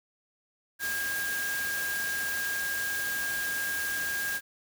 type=tone in noise; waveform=sine; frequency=1619 Hz; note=G#6; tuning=45 cents flat; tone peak=-30 dBFS; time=0.79-4.41 s; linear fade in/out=50 ms; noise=white; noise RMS=-36 dBFS; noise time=0.79-4.41 s; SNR=+3 dB; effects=none